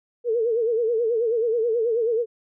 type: tone with vibrato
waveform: sine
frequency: 460 Hz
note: A#4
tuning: 23 cents flat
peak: -19 dBFS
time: 0.24-2.26 s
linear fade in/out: 50 ms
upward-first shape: sine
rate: 9.3 Hz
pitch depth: 96 cents each way
effects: none